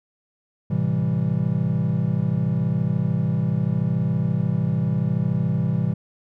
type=chord; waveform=triangle; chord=A minor seventh; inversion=none; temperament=equal with one note detuned; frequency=110 / 130.81 / 164.81 / 197.48 Hz; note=A2 / C3 / E3 / G3; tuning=0 / 0 / 0 / +13 cents; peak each=-25 / -22 / -21 / -25 dBFS; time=0.7-5.94 s; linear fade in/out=10 ms; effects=none